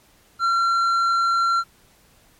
triangle tone with tanh clipping, 1366 Hz, F6, 39 cents flat, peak -18 dBFS, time 0.39-1.64 s, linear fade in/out 50 ms, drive 11 dB, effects pink hiss -56 dBFS RMS until 2.39 s + MP3 64 kbps

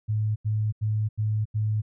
sine tone bursts, 107.4 Hz, A2, 41 cents flat, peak -22 dBFS, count 5, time 0.08-1.82 s, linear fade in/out 20 ms, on 280 ms, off 85 ms, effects none

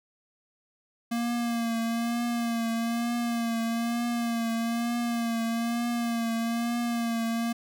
square tone with vibrato, 233.1 Hz, A#3, in tune, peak -27 dBFS, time 1.11-7.53 s, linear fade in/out 10 ms, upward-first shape triangle, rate 1.1 Hz, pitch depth 40 cents each way, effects none

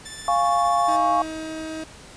5% pulse tone with tremolo, 1760 Hz, A6, in tune, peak -21 dBFS, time 0.05-0.97 s, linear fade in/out 10 ms, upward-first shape triangle, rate 15 Hz, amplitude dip 40%
sine chord, Db major, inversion first, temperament equal, 698.5 / 830.6 / 1108.7 Hz, F5 / Ab5 / Db6, 0 / 0 / 0 cents, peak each -20 / -25 / -21 dBFS, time 0.28-1.22 s, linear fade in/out 2 ms
30% pulse tone, 316.9 Hz, D#4, 32 cents sharp, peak -27 dBFS, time 0.88-1.84 s, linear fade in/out 5 ms
effects pink hiss -44 dBFS RMS until 2.16 s + resampled to 22050 Hz

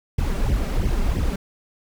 brown noise with flanger, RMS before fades -21 dBFS, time 0.18-1.36 s, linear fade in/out 5 ms, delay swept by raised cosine 0.36 to 5.16 ms, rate 3 Hz, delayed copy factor +0.85, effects none

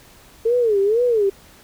sine tone with vibrato, 440 Hz, A4, in tune, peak -14 dBFS, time 0.45-1.3 s, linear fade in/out 10 ms, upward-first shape sine, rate 2.1 Hz, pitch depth 200 cents each way, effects pink hiss -48 dBFS RMS until 1.63 s

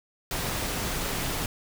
pink noise, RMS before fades -30 dBFS, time 0.31-1.46 s, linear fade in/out 2 ms, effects none

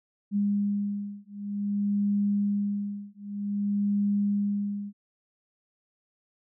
sine beating tone pair, 202.9 / 203.43 Hz, G#3 / G#3, -40 / -36 cents, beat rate 0.53 Hz, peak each -28 dBFS, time 0.31-4.93 s, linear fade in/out 50 ms, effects none

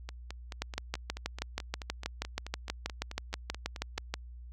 two click trains, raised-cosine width 0.2 ms, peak -15 / -23 dBFS, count 23 / 19, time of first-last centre 0.62-4.14 / 0.09-3.978 s, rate 6.25 / 4.63 Hz, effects added 60 Hz sine -44 dBFS peak until 4.52 s

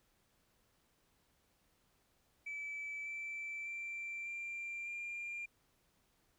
sine tone with pitch steps, 2307 / 2328 / 2350 / 2372 / 2394 Hz, D7 / D7 / D7 / D7 / D7, -31 / -16 / +1 / +17 / +33 cents, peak -39 dBFS, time 2.46-5.46 s, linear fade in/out 10 ms, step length 600 ms, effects tanh soft clip ceiling -38 dBFS + pink hiss -75 dBFS RMS until 6.38 s

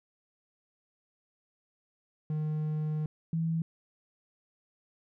triangle / sine tone pair in turn, 153.6 / 163.49 Hz, D#3 / E3, -22 / -14 cents, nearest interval minor second, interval 108 cents, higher second, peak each -27 dBFS, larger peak neither, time 2.3-3.06 / 3.33-3.62 s, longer first, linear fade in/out 2 ms, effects none

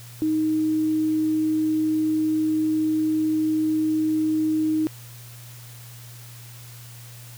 sine tone, 312.2 Hz, D#4, 6 cents sharp, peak -19 dBFS, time 0.22-4.87 s, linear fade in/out 0 ms, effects added 119 Hz sine -41 dBFS peak until 7.37 s + white hiss -46 dBFS RMS until 7.37 s

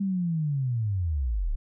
sine linear sweep, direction down, 200.6 to 30.36 Hz, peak -24 dBFS, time 0-1.56 s, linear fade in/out 10 ms, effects none

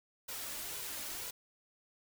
white noise with flanger, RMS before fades -42 dBFS, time 0.28-1.31 s, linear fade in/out 10 ms, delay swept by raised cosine 2 to 3.5 ms, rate 2 Hz, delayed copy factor +0.5, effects none

